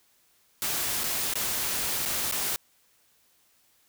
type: noise with dropouts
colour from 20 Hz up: white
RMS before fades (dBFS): -29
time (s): 0.62-2.56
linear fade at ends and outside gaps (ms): 0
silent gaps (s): 1.035-1.04 / 1.337-1.355 / 2.053-2.058 / 2.313-2.323
effects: white hiss -65 dBFS RMS until 3.88 s